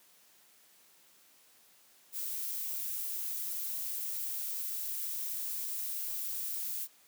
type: noise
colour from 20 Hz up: violet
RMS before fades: -37 dBFS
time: 2.12-6.88 s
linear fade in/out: 50 ms
effects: white hiss -63 dBFS RMS until 7.07 s + high-pass 150 Hz 12 dB/octave